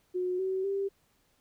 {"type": "tone with pitch steps", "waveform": "sine", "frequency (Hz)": [363.6, 378.6, 394.2], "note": ["F#4", "F#4", "G4"], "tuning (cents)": [-30, 40, 10], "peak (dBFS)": -28, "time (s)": [0.14, 0.89], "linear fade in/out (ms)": 20, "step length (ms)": 250, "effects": ["pink hiss -70 dBFS RMS until 1.4 s"]}